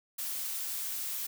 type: noise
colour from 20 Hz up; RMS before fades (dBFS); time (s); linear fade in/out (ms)
blue; -36; 0.18-1.27; 10
effects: none